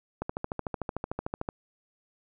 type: click train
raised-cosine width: 1 ms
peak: -17 dBFS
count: 18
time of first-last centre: 0.22-1.489 s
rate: 13.4 Hz
effects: none